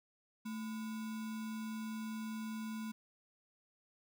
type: tone with sample-and-hold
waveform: sine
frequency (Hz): 220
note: A3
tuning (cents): 0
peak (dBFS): -39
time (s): 0.45-2.92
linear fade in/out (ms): 10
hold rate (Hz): 1225
effects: none